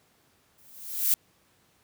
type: noise with exponential growth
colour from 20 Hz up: violet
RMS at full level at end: -20 dBFS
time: 0.58-1.14 s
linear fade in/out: 1 ms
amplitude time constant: 120 ms
effects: pink hiss -65 dBFS RMS until 1.83 s + high-pass 80 Hz 12 dB/octave